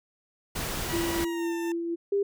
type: noise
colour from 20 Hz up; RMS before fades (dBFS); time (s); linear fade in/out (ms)
pink; -32; 0.55-1.25; 10
type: tone with pitch glide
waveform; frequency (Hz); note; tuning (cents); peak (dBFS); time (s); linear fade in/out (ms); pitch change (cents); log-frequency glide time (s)
20% pulse; 969 to 893.7; B5 to A5; -33 to +27; -32; 0.89-1.72; 2; -140; 1.21-1.53
type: tone with tremolo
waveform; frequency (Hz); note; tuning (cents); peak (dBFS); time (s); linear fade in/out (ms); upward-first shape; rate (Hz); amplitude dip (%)
sine; 337.8; E4; +42; -26; 0.92-1.96; 20; sine; 4.1; 30
type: tone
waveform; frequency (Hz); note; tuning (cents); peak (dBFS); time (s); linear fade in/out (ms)
sine; 400.3; G4; +36; -22; 2.12-2.23; 5
effects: none